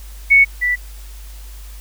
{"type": "tone pair in turn", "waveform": "sine", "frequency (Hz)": [2217, 1968.9], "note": ["C#7", "B6"], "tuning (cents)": [0, -6], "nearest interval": "major second", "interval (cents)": 206, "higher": "first", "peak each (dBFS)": [-6, -14], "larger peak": "first", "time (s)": [[0.3, 0.45], [0.61, 0.76]], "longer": "neither", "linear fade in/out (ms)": 20, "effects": ["added 50 Hz sine -32 dBFS peak until 1.8 s", "white hiss -44 dBFS RMS until 1.8 s"]}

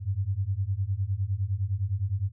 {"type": "beating tone pair", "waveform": "sine", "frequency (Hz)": [92.5, 102.3], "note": ["F#2", "G#2"], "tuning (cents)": [0, -26], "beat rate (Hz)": 9.8, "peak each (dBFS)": [-29, -28], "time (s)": [0, 2.32], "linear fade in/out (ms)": 50, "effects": []}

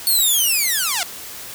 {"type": "linear sweep", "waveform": "5% pulse", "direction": "down", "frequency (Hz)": [4424, 663], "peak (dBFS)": -7, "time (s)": [0.07, 1.03], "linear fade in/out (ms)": 0, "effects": ["white hiss -34 dBFS RMS until 1.54 s"]}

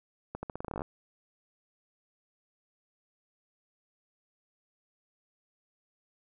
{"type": "accelerating click train", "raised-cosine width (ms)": 1, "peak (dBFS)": -22, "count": 14, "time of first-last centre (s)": [0.35, 0.819], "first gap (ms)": 80, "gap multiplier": 0.85, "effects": []}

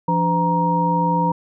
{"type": "tone cluster", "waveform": "sine", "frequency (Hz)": [171.1, 289.2, 507, 940], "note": ["F3", "D4", "B4", "A#5"], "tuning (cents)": [-35, -27, 45, 14], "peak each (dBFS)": [-20, -27, -26, -18], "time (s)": [0.08, 1.32], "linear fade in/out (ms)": 5, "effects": []}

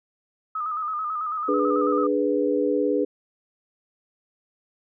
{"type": "tone with vibrato", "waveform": "sine", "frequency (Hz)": 1244.5, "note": "D#6", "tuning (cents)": 0, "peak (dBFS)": -25, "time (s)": [0.55, 2.07], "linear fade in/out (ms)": 5, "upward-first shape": "square", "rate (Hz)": 9.1, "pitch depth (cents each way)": 51}
{"type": "chord", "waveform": "sine", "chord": "G# diminished", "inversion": "second", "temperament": "equal", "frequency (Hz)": [293.7, 415.3, 493.9], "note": ["D4", "G#4", "B4"], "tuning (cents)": [0, 0, 0], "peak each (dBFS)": -24, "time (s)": [1.48, 3.05], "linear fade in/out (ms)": 10}
{"effects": []}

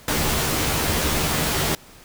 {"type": "noise with comb filter", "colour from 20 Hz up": "pink", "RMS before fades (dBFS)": -22, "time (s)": [0.08, 1.75], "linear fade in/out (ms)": 2, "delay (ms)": 13, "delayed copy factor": 0.65, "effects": ["pink hiss -47 dBFS RMS until 2.04 s"]}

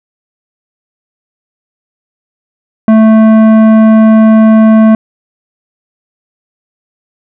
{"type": "tone with tanh clipping", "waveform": "sine", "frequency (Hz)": 220, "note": "A3", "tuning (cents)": 0, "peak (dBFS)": -3, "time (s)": [2.88, 4.95], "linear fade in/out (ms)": 2, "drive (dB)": 13, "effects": []}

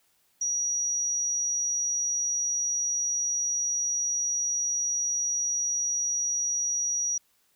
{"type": "tone", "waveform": "sine", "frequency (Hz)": 5780, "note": "F#8", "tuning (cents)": -41, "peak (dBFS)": -25, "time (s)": [0.41, 7.18], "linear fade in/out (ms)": 5, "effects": ["white hiss -68 dBFS RMS until 7.55 s"]}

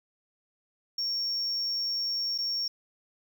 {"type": "tone with dropouts", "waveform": "sine", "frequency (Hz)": 5510, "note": "F8", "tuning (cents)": -24, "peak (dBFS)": -26, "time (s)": [0.98, 2.68], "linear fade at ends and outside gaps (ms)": 5, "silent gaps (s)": [2.379, 2.385], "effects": ["tanh soft clip ceiling -25 dBFS", "9-bit"]}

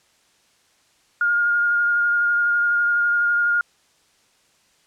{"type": "tone with vibrato", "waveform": "sine", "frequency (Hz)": 1419, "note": "F6", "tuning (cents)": 27, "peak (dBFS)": -16, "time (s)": [1.21, 3.61], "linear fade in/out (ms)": 2, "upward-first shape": "sine", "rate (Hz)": 12, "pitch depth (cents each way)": 12, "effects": ["white hiss -60 dBFS RMS until 4.86 s", "low-pass 8000 Hz 12 dB/octave"]}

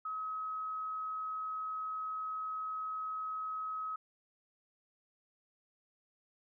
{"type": "tone", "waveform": "sine", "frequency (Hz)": 1276, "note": "D#6", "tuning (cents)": 43, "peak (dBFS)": -36, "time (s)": [0.05, 3.96], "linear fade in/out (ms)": 5, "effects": []}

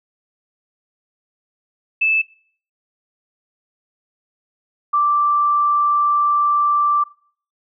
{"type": "tone pair in turn", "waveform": "sine", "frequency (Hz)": [2625, 1173], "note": ["E7", "D6"], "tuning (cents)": [-8, -2], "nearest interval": "octave + major second", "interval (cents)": 1394, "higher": "first", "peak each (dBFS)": -13, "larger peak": "neither", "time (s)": [[2.01, 2.22], [4.93, 7.04]], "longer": "second", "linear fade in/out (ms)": 10, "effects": ["noise-tail reverb RT60 0.5 s tail -22 dB re dry"]}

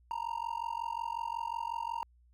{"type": "tone with amplitude modulation", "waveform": "triangle", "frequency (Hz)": 930, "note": "A#5", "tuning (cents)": -4, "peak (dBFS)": -28, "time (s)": [0.11, 2.03], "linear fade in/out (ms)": 0, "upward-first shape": "sine", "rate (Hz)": 45.5, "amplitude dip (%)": 100, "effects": ["added 60 Hz sine -61 dBFS peak until 2.33 s"]}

